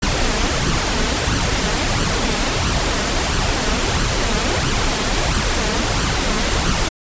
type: noise with flanger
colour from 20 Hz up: pink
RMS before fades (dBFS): -18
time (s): 0.02-6.89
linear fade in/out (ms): 10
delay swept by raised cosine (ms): 0.66 to 4.76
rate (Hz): 1.5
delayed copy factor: +0.5
effects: resampled to 16000 Hz